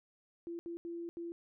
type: tone bursts at uneven times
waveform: sine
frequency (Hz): 340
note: F4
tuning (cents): -46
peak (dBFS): -39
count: 4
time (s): 0.47-0.59 / 0.66-0.77 / 0.85-1.09 / 1.17-1.32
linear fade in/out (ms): 0
effects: none